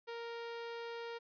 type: tone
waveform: sawtooth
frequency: 466.2 Hz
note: A#4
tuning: in tune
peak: -38 dBFS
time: 0.07-1.19 s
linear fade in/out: 20 ms
effects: resampled to 11025 Hz